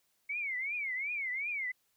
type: tone with vibrato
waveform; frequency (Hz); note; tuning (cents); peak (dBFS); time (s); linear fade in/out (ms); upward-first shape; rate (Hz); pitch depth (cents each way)
sine; 2204; C#7; -11; -33; 0.29-1.72; 10; triangle; 2.7; 210
effects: white hiss -75 dBFS RMS until 1.96 s